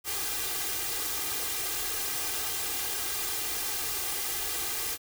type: noise with comb filter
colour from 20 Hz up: white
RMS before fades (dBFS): -32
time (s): 0.04-4.98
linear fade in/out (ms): 50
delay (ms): 2.5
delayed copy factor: +0.85
effects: none